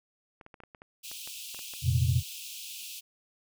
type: clicks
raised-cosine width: 0.5 ms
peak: -33 dBFS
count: 12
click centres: 0.412 / 0.464 / 0.542 / 0.603 / 0.636 / 0.748 / 0.819 / 1.115 / 1.275 / 1.546 / 1.591 / 1.737 s
type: high-pass noise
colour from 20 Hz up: pink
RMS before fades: -42 dBFS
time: 1.03-3.01 s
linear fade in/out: 20 ms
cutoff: 2500 Hz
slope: 96 dB/octave
type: chord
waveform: sine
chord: F suspended fourth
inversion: none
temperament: equal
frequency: 87.31 / 116.54 / 130.81 Hz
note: F2 / Bb2 / C3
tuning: 0 / 0 / 0 cents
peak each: -27 dBFS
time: 1.82-2.23 s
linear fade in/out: 50 ms
effects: none